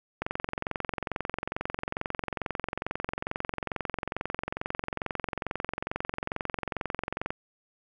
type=click train; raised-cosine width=0.5 ms; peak=-15 dBFS; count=159; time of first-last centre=0.22-7.305 s; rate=22.3 Hz; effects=none